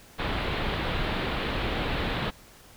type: low-pass noise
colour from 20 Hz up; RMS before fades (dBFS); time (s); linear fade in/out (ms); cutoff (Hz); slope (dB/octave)
pink; -29; 0.18-2.31; 20; 4000; 48
effects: pink hiss -52 dBFS RMS until 2.76 s